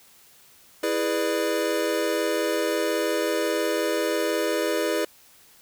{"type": "chord", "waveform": "square", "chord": "E dominant seventh", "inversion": "none", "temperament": "equal with one note detuned", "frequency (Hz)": [329.6, 415.3, 493.9, 597.6], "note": ["E4", "G#4", "B4", "D5"], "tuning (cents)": [0, 0, 0, 30], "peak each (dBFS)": -29, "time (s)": [0.83, 5.05], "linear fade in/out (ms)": 5, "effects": ["white hiss -54 dBFS RMS until 5.61 s"]}